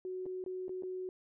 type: tone with dropouts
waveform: sine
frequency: 370 Hz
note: F#4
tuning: in tune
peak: -37 dBFS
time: 0.05-1.09 s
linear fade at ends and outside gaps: 1 ms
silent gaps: 0.257-0.263 / 0.44-0.462 / 0.682-0.693 / 0.824-0.834 s
effects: none